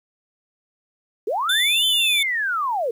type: linear two-way sweep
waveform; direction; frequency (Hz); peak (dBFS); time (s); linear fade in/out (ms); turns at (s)
sine; up then down; 368.2 to 3136 to 431.5; -20; 1.27-2.91; 5; 1.86
type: tone with vibrato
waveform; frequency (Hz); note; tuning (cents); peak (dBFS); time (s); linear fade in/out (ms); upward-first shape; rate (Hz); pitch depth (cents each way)
45% pulse; 3520; A7; 0; -18; 1.49-2.23; 5; square; 4.3; 9
effects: 9-bit